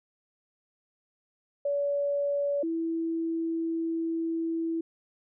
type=tone pair in turn; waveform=sine; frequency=570 / 328.9 Hz; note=C#5 / E4; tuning=+48 / -4 cents; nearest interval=minor seventh; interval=952 cents; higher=first; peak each=-25 / -27 dBFS; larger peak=first; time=1.65-2.63 / 2.63-4.81 s; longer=second; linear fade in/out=5 ms; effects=none